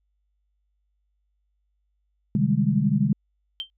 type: chord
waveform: sine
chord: Ab major seventh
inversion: first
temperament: equal with one note detuned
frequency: 130.81 / 151.83 / 196 / 207.7 Hz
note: C3 / Eb3 / G3 / Ab3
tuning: 0 / -42 / 0 / 0 cents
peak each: -26 / -24 / -24 / -23 dBFS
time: 2.35-3.13 s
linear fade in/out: 2 ms
type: tone with exponential decay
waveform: sine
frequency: 3136 Hz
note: G7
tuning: in tune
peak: -24 dBFS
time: 3.6-3.7 s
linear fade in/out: 0 ms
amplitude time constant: 21 ms
effects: added 50 Hz sine -69 dBFS peak until 3.77 s